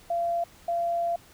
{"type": "tone pair in turn", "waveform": "sine", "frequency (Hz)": [685, 685], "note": ["F5", "F5"], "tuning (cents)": [-34, -34], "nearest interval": "unison", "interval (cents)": 0, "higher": "neither", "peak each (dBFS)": -24, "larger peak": "neither", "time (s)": [[0.1, 0.44], [0.68, 1.16]], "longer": "second", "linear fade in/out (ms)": 5, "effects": ["pink hiss -54 dBFS RMS until 1.33 s"]}